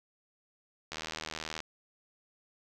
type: click train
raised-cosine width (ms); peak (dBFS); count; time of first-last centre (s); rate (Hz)
0.2; -20; 55; 0.92-1.604; 79
effects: none